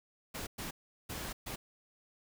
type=noise bursts at uneven times; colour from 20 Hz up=pink; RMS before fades=-41 dBFS; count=4; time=0.34-0.47 / 0.58-0.71 / 1.09-1.33 / 1.46-1.56 s; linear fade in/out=10 ms; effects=none